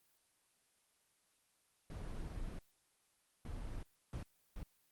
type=noise bursts at uneven times; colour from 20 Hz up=brown; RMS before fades=-44 dBFS; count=4; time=1.9-2.59 / 3.45-3.83 / 4.13-4.23 / 4.56-4.63 s; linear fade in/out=2 ms; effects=white hiss -75 dBFS RMS until 4.91 s + Opus 24 kbps